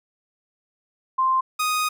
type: tone pair in turn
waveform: sine / sawtooth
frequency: 1046.5 / 1244.5 Hz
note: C6 / D#6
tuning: 0 / 0 cents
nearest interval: minor third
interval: 300 cents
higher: second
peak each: -17 dBFS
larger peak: neither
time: 1.18-1.41 / 1.59-1.89 s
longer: second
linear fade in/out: 10 ms
effects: none